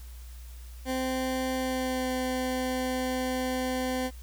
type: tone with pitch glide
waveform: 20% pulse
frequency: 259.4 to 256.1 Hz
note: C4 to C4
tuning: -15 to -37 cents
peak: -23 dBFS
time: 0.85-4.11 s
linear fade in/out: 50 ms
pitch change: -22 cents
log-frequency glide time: 1.55-2.11 s
effects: added 60 Hz sine -41 dBFS peak until 4.22 s + white hiss -55 dBFS RMS until 4.22 s